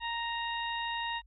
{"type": "harmonic tone", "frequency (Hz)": 932.3, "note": "A#5", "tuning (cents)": 0, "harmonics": [1, 2, 3, 4], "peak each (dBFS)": [-35, -38, -40, -41], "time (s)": [0, 1.22], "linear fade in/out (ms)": 50, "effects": ["added 50 Hz sine -56 dBFS peak until 1.26 s"]}